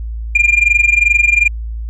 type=tone with amplitude modulation; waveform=sine; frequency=2403 Hz; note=D7; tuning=39 cents sharp; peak=-3 dBFS; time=0.35-1.48 s; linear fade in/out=5 ms; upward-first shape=sine; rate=22.6 Hz; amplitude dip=90%; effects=tanh soft clip ceiling -4 dBFS + added 56 Hz sine -20 dBFS peak until 1.89 s